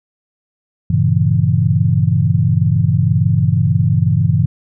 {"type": "chord", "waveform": "sine", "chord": "G diminished seventh", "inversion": "none", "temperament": "equal", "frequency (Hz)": [98, 116.54, 138.59, 164.81], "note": ["G2", "Bb2", "Db3", "Fb3"], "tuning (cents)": [0, 0, 0, 0], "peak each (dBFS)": -16, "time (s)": [0.9, 4.46], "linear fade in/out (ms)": 5, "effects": []}